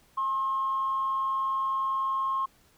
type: tone with amplitude modulation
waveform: sine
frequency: 1070 Hz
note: C6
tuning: 38 cents sharp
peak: -23 dBFS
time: 0.17-2.46 s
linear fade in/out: 10 ms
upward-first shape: sine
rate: 211 Hz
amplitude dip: 35%
effects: tanh soft clip ceiling -20 dBFS + pink hiss -62 dBFS RMS until 2.77 s